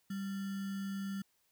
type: tone with sample-and-hold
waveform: sine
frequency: 196 Hz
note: G3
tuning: in tune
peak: -36 dBFS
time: 0.1-1.22 s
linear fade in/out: 5 ms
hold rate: 1575 Hz
effects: white hiss -75 dBFS RMS until 1.51 s